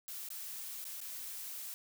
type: noise with dropouts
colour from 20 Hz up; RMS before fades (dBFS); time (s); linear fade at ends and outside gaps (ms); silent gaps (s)
blue; -44; 0.08-1.74; 0; 0.287-0.303 / 0.842-0.852 / 1.004-1.014
effects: none